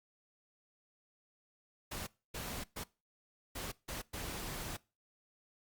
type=noise bursts at uneven times; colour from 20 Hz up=pink; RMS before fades=-42 dBFS; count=6; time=1.91-2.07 / 2.34-2.64 / 2.76-2.84 / 3.55-3.72 / 3.88-4.02 / 4.13-4.77 s; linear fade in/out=10 ms; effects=noise-tail reverb RT60 0.3 s tail -22 dB re dry + Opus 48 kbps